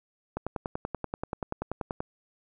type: click train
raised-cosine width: 1 ms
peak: -17 dBFS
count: 18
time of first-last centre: 0.37-2.005 s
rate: 10.4 Hz
effects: none